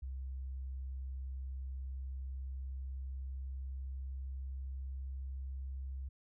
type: tone with pitch glide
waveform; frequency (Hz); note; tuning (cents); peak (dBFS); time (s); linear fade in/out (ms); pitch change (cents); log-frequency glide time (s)
sine; 65.7 to 66.54; C2 to C2; +8 to +30; -39; 0.02-6.09; 10; +22; 1.05-5.95
effects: none